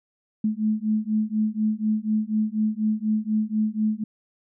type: beating tone pair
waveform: sine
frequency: 213.5 / 217.6 Hz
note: G#3 / A3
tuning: +48 / -19 cents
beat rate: 4.1 Hz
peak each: -24 dBFS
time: 0.44-4.04 s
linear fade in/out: 5 ms
effects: none